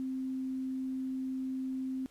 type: tone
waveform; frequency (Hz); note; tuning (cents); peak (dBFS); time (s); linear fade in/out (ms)
sine; 261.6; C4; 0; -33; 0-2.06; 0
effects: pink hiss -64 dBFS RMS until 2.1 s + resampled to 32000 Hz